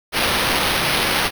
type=noise with sample-and-hold; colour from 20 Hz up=white; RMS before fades=-19 dBFS; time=0.12-1.31 s; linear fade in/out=50 ms; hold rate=7350 Hz; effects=none